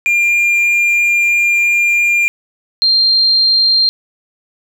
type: tone pair in turn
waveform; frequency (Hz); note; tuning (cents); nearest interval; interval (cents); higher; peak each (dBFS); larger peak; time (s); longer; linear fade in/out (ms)
triangle / sine; 2399 / 4183; D7 / C8; +36 / -1; minor seventh; 963; second; -8; neither; 0.06-2.28 / 2.82-3.89; first; 0
effects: none